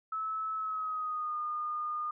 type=tone with pitch glide; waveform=sine; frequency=1300 to 1220 Hz; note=E6 to D#6; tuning=-24 to -34 cents; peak=-32 dBFS; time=0.12-2.11 s; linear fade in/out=5 ms; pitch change=-110 cents; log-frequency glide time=0.55-1.37 s; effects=none